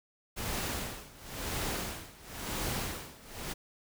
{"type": "noise with tremolo", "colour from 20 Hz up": "pink", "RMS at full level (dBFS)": -34, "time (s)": [0.36, 3.54], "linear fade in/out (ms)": 20, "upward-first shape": "sine", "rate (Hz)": 0.97, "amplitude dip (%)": 90, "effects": []}